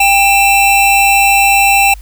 square tone pair together, 793.5 / 2669 Hz, G5 / E7, +21 / +21 cents, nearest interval octave + major sixth, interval 2100 cents, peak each -10 dBFS, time 0-1.94 s, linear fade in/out 5 ms, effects added 50 Hz sine -28 dBFS peak until 2.01 s + white hiss -45 dBFS RMS until 2.01 s

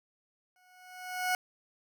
20% pulse tone with exponential growth, 733 Hz, F#5, 16 cents flat, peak -21 dBFS, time 0.56-1.35 s, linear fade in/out 1 ms, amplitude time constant 170 ms, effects none

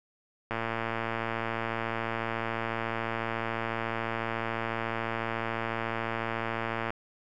click train, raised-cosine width 0.5 ms, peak -16 dBFS, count 730, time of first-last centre 0.51-6.905 s, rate 114 Hz, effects none

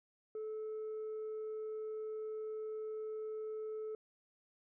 sine tone with tanh clipping, 434 Hz, A4, 24 cents flat, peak -40 dBFS, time 0.35-3.95 s, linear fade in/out 2 ms, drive 1 dB, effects none

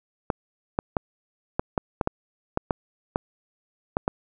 clicks, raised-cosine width 1 ms, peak -8 dBFS, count 12, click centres 0.302 / 0.789 / 0.968 / 1.595 / 1.778 / 2.012 / 2.074 / 2.574 / 2.708 / 3.159 / 3.969 / 4.079 s, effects none

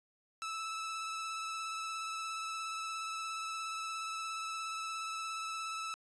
sawtooth tone with vibrato, 1312 Hz, E6, 9 cents flat, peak -34 dBFS, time 0.42-5.94 s, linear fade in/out 0 ms, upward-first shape sine, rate 17 Hz, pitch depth 15 cents each way, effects resampled to 22050 Hz

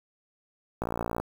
click train, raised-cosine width 1 ms, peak -16 dBFS, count 23, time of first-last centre 0.82-1.2 s, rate 57.9 Hz, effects 7-bit

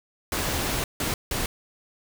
pink noise bursts at uneven times, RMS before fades -27 dBFS, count 3, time 0.32-0.84 / 1-1.14 / 1.31-1.46 s, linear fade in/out 2 ms, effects none

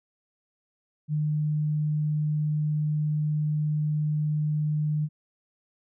sine tone, 151.4 Hz, D#3, 47 cents flat, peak -23 dBFS, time 1.08-5.09 s, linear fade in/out 50 ms, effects none

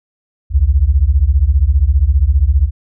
sine beating tone pair, 61.74 / 76.74 Hz, B1 / D#2, 0 / -23 cents, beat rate 15 Hz, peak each -11 dBFS, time 0.5-2.71 s, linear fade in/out 50 ms, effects none

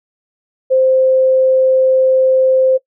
sine tone, 522 Hz, C5, 4 cents flat, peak -8 dBFS, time 0.7-2.78 s, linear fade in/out 20 ms, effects noise-tail reverb RT60 0.1 s tail -21 dB re dry

